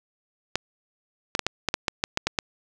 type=clicks; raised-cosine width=0.2 ms; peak=-5 dBFS; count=11; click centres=0.556 / 1.351 / 1.393 / 1.466 / 1.687 / 1.741 / 1.882 / 2.039 / 2.174 / 2.27 / 2.388 s; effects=none